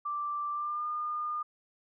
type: tone with pitch glide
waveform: sine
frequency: 1174.7 to 1214 Hz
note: D6 to D#6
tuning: 0 to -43 cents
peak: -31 dBFS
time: 0.05-1.43 s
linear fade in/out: 10 ms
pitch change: +57 cents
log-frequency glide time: 0.52-0.87 s
effects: none